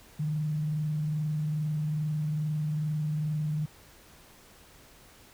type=tone with frequency modulation; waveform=sine; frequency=152.4 Hz; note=D#3; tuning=36 cents flat; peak=-27 dBFS; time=0.19-3.66 s; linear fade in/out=10 ms; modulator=22.4 Hz; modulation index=0.21; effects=pink hiss -55 dBFS RMS until 5.33 s